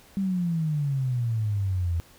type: exponential sweep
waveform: sine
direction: down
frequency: 198.5 to 82.41 Hz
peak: -23 dBFS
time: 0.17-2 s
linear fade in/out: 0 ms
effects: pink hiss -54 dBFS RMS until 2.18 s